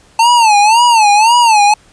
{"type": "tone with vibrato", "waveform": "square", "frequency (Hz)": 889, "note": "A5", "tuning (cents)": 18, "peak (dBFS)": -6, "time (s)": [0.19, 1.74], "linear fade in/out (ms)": 5, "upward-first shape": "sine", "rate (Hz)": 1.9, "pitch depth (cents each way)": 150, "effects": ["pink hiss -47 dBFS RMS until 1.92 s", "resampled to 22050 Hz"]}